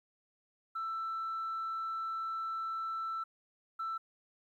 sine tone bursts at uneven times, 1329 Hz, E6, 14 cents sharp, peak -33 dBFS, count 2, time 0.75-3.24 / 3.79-3.98 s, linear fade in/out 10 ms, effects tanh soft clip ceiling -32 dBFS + 12-bit

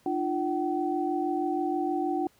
sine tone cluster, 301 / 347.3 / 760 Hz, D4 / F4 / F#5, +43 / -10 / +46 cents, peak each -30 dBFS, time 0.06-2.27 s, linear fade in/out 2 ms, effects pink hiss -63 dBFS RMS until 2.39 s + high-pass 60 Hz 12 dB/octave

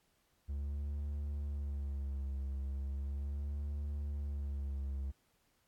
triangle tone with vibrato, 70.2 Hz, C#2, 22 cents sharp, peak -34 dBFS, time 0.48-5.12 s, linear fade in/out 20 ms, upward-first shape sine, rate 0.37 Hz, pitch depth 56 cents each way, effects pink hiss -75 dBFS RMS until 5.67 s + AAC 64 kbps

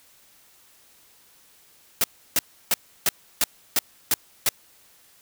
white noise bursts, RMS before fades -20 dBFS, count 8, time 2.01-4.49 s, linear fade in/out 2 ms, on 30 ms, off 320 ms, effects white hiss -56 dBFS RMS until 5.21 s

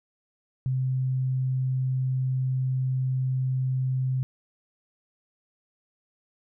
sine tone, 130 Hz, C3, 11 cents flat, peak -23 dBFS, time 0.66-4.23 s, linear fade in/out 0 ms, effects none

